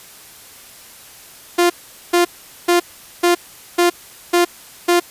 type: tone bursts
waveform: sawtooth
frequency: 349.2 Hz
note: F4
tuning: in tune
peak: -7 dBFS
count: 7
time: 1.58-5 s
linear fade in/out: 10 ms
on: 120 ms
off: 430 ms
effects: white hiss -41 dBFS RMS until 5.1 s + resampled to 32000 Hz